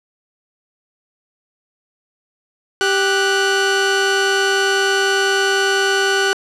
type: tone pair together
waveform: sawtooth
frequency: 392 / 1478 Hz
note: G4 / F#6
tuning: 0 / -2 cents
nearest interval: octave + major seventh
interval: 2298 cents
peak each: -13 dBFS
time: 2.81-6.33 s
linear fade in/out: 0 ms
effects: low-pass 7000 Hz 12 dB/octave